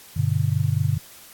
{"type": "chord", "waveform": "sine", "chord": "G major", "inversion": "none", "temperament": "just", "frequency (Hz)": [98, 122.5, 147], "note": ["G2", "B2", "D3"], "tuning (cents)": [0, -14, 2], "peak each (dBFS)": -23, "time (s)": [0.16, 0.98], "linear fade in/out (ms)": 10, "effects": ["white hiss -46 dBFS RMS until 1.33 s", "AAC 64 kbps"]}